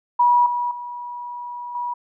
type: tone with level steps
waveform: sine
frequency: 969 Hz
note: B5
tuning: 33 cents flat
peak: -12 / -20 / -29 / -23 dBFS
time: 0.19-1.94 s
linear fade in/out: 10 ms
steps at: 0.46 / 0.71 / 1.75 s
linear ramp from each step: 2 ms
effects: none